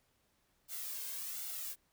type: noise with flanger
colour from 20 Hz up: blue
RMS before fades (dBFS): -42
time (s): 0.68-1.76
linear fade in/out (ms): 50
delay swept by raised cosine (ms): 1.4 to 1.91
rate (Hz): 1.3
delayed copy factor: +0.6
effects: pink hiss -75 dBFS RMS until 1.92 s